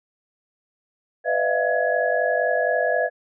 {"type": "tone cluster", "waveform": "sine", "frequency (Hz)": [499.3, 602, 653, 697, 1681], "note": ["B4", "D5", "E5", "F5", "G#6"], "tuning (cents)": [19, 43, -17, -4, 20], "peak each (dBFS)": -25, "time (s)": [1.24, 3.1], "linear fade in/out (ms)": 50, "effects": []}